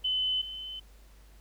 sine tone pair in turn, 3029 / 3048 Hz, F#7 / G7, +40 / -49 cents, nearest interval unison, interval 11 cents, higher second, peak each -26 / -37 dBFS, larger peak first, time 0.04-0.42 / 0.42-0.8 s, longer neither, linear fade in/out 10 ms, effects added 50 Hz sine -52 dBFS peak until 1.4 s + pink hiss -62 dBFS RMS until 1.4 s

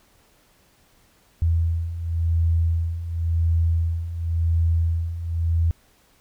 sine beating tone pair, 82.41 / 83.34 Hz, E2 / E2, 0 / +19 cents, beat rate 0.93 Hz, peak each -25 / -20 dBFS, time 1.42-5.71 s, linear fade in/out 0 ms, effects pink hiss -59 dBFS RMS until 6.2 s

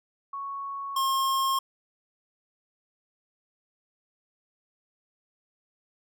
sine / square tone pair in turn, 1108.7 / 1072.8 Hz, C#6 / C6, 0 / +43 cents, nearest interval minor second, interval 57 cents, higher first, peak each -32 / -24 dBFS, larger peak second, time 0.33-0.96 / 0.96-1.59 s, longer neither, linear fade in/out 5 ms, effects none

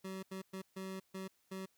25% pulse tone bursts at uneven times, 190 Hz, F#3, 46 cents sharp, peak -38 dBFS, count 6, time 0.04-0.23 / 0.31-0.42 / 0.53-0.62 / 0.76-1 / 1.14-1.28 / 1.51-1.66 s, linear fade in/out 10 ms, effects white hiss -75 dBFS RMS until 1.77 s

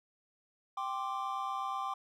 triangle chord, G suspended fourth, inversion none, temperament equal, 784 / 1046.5 / 1174.7 Hz, G5 / C6 / D6, 0 / 0 / 0 cents, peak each -37 / -37 / -36 dBFS, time 0.77-1.94 s, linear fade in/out 5 ms, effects none

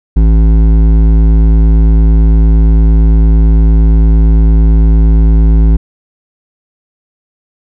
sine tone with hard clipping, 54.4 Hz, A1, 19 cents flat, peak -5 dBFS, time 0.16-5.77 s, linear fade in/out 10 ms, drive 11 dB, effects none

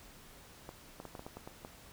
clicks, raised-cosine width 1 ms, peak -30 dBFS, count 9, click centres 0.691 / 1.001 / 1.053 / 1.152 / 1.194 / 1.265 / 1.37 / 1.475 / 1.649 s, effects pink hiss -56 dBFS RMS until 1.92 s

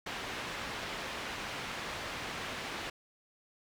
white low-pass noise, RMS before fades -40 dBFS, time 0.06-2.9 s, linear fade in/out 5 ms, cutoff 2700 Hz, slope 12 dB/octave, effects none

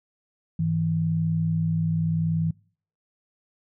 sine tone pair together, 101.72 / 162.4 Hz, G#2 / E3, -35 / -26 cents, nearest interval minor sixth, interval 809 cents, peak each -29 / -22 dBFS, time 0.59-2.51 s, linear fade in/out 5 ms, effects noise-tail reverb RT60 0.5 s tail -25 dB re dry

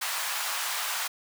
pink high-pass noise, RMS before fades -31 dBFS, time 0.01-1.08 s, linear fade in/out 10 ms, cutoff 850 Hz, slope 24 dB/octave, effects none

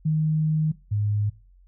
sine tone pair in turn, 155.56 / 104.12 Hz, D#3 / G#2, 0 / +5 cents, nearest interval perfect fifth, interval 695 cents, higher first, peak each -19 / -21 dBFS, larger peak first, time 0.05-0.72 / 0.91-1.3 s, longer first, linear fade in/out 10 ms, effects noise-tail reverb RT60 0.3 s tail -19 dB re dry + added 45 Hz sine -51 dBFS peak until 1.67 s

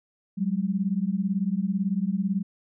sine beating tone pair, 185 / 203 Hz, F#3 / G#3, 0 / -39 cents, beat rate 18 Hz, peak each -26 dBFS, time 0.37-2.43 s, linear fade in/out 20 ms, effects none

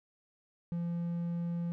triangle tone, 171.2 Hz, F3, 34 cents flat, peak -30 dBFS, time 0.72-1.72 s, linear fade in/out 0 ms, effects none

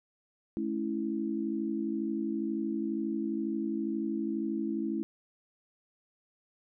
sine chord, A major, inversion none, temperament equal with one note detuned, 215.1 / 277.2 / 329.6 Hz, A3 / C#4 / E4, -39 / 0 / 0 cents, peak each -34 / -36 / -33 dBFS, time 0.57-5.03 s, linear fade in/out 0 ms, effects none

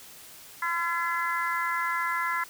harmonic tone, 339.8 Hz, F4, 47 cents flat, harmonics 3 / 4 / 5 / 6, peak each -30 / -31 / -32 / -33 dBFS, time 0.62-2.44 s, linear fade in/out 5 ms, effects white hiss -48 dBFS RMS until 2.49 s

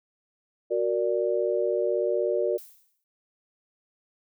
sine chord, Gb augmented, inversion none, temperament equal, 370 / 466.2 / 587.3 Hz, Gb4 / Bb4 / D5, 0 / 0 / 0 cents, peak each -27 dBFS, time 0.7-2.58 s, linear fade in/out 20 ms
violet noise with exponential decay, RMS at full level -42 dBFS, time 2.58-3.04 s, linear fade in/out 1 ms, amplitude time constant 100 ms
effects none

